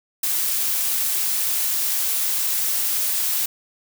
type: noise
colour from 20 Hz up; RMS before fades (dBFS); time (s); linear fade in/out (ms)
blue; -22; 0.23-3.46; 5
effects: none